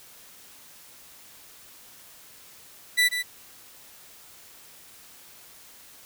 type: tone with echo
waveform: 30% pulse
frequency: 1975.5 Hz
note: B6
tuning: in tune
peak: -15 dBFS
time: 2.97-3.09 s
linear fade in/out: 20 ms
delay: 140 ms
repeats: 1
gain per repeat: -8 dB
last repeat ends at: 3.23 s
effects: white hiss -50 dBFS RMS until 6.05 s